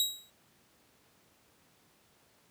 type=tone with exponential decay; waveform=sawtooth; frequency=3837 Hz; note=A#7; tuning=49 cents sharp; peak=-21 dBFS; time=0-0.3 s; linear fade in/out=1 ms; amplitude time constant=64 ms; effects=pink hiss -66 dBFS RMS until 2.5 s + high-pass 100 Hz 12 dB/octave